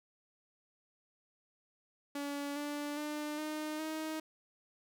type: tone with pitch steps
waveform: sawtooth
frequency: 285.1 / 292.1 / 299.3 / 306.6 / 314.2 Hz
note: C#4 / D4 / D4 / D#4 / D#4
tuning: +49 / -9 / +33 / -25 / +17 cents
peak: -33 dBFS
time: 2.15-4.2 s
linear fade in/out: 5 ms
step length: 410 ms
effects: none